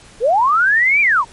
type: linear two-way sweep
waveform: sine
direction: up then down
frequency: 415.3 to 2407 to 859 Hz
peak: -10 dBFS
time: 0.2-1.25 s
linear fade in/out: 50 ms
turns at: 1.01 s
effects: pink hiss -43 dBFS RMS until 1.32 s + MP3 48 kbps